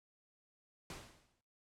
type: noise with exponential decay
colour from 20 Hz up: pink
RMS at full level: -45 dBFS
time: 0.9-1.41 s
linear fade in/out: 2 ms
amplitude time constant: 110 ms
effects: noise-tail reverb RT60 0.5 s tail -20 dB re dry + low-pass 9000 Hz 12 dB/octave